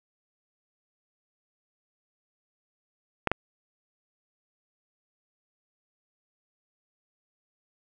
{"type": "clicks", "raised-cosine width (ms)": 0.5, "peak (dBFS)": -8, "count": 2, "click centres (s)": [3.273, 3.316], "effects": []}